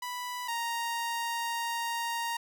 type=tone pair in turn; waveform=sawtooth; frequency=987.8 / 932.4 Hz; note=B5 / A#5; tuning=0 / 0 cents; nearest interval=minor second; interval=100 cents; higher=first; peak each=-31 / -27 dBFS; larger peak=second; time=0.02-0.48 / 0.48-2.37 s; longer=second; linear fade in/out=5 ms; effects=none